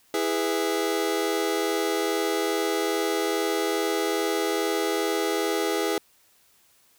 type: chord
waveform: sawtooth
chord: E major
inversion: none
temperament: just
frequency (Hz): 329.6 / 412 / 494.4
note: E4 / G#4 / B4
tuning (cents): 0 / -14 / +2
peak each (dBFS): -24 / -22 / -26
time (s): 0.14-5.98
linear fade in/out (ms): 2
effects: white hiss -61 dBFS RMS until 6.98 s